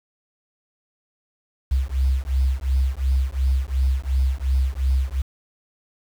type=beating tone pair; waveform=sine; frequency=64.7 / 67.5 Hz; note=C2 / C#2; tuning=-19 / -45 cents; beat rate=2.8 Hz; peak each=-20 dBFS; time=1.71-5.22 s; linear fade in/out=10 ms; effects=tanh soft clip ceiling -12 dBFS + 7-bit